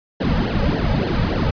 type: noise with flanger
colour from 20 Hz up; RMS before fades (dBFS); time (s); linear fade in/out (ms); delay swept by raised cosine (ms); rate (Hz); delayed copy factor
brown; -19; 0.2-1.51; 10; 0.81 to 2.91; 3.5; -0.95
effects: resampled to 11025 Hz